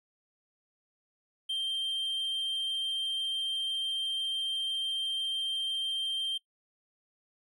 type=tone; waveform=triangle; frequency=3157 Hz; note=G7; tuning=12 cents sharp; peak=-27 dBFS; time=1.49-6.38 s; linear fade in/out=10 ms; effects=noise-tail reverb RT60 0.1 s tail -23 dB re dry + tanh soft clip ceiling -24 dBFS